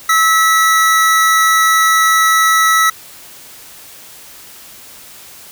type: tone pair together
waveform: square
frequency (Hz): 1300 / 1949.2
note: E6 / B6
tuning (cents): -24 / -23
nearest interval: perfect fifth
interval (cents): 701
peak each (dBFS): -11 / -14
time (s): 0.09-2.9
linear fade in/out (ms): 5
effects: white hiss -37 dBFS RMS until 5.51 s